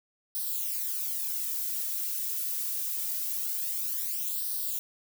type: noise with flanger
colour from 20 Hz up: violet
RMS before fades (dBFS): -32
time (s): 0.35-4.79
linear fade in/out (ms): 0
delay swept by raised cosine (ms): 0.21 to 2.71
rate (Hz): 0.24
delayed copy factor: +0.75
effects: none